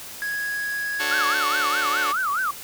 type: tone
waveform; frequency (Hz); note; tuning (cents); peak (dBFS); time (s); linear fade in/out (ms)
triangle; 1661.2; G#6; 0; -23; 0.22-1.34; 0
type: chord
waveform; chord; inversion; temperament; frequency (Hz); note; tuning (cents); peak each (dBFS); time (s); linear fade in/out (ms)
5% pulse; D major seventh; none; just; 293.7 / 367.1 / 440.5 / 550.6; D4 / F#4 / A4 / C#5; 0 / -14 / +2 / -12; -21; 0.99-2.13; 20
type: tone with vibrato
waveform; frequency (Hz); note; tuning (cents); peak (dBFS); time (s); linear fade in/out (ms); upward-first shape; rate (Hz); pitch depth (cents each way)
sine; 1318.5; E6; 0; -21; 1.11-2.51; 5; sine; 4.8; 280
effects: white hiss -38 dBFS RMS until 2.63 s